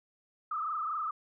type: tone with frequency modulation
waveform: sine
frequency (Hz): 1250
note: D#6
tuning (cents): +8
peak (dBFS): -31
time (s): 0.51-1.11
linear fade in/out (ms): 5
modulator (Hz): 24.3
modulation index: 2.8
effects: none